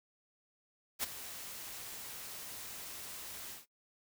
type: noise with ADSR envelope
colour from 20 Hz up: white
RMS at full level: -33 dBFS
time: 0.99-3.66 s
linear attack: 41 ms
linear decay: 18 ms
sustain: -13 dB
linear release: 150 ms
effects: noise-tail reverb RT60 0.1 s tail -18 dB re dry